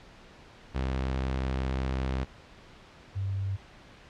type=tone pair in turn; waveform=sawtooth / sine; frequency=65.41 / 97.44 Hz; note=C2 / G2; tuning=0 / -10 cents; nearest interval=perfect fifth; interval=690 cents; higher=second; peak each=-24 / -28 dBFS; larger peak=first; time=0.74-2.25 / 3.15-3.57 s; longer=first; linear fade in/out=20 ms; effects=pink hiss -52 dBFS RMS until 4.09 s + low-pass 4000 Hz 12 dB/octave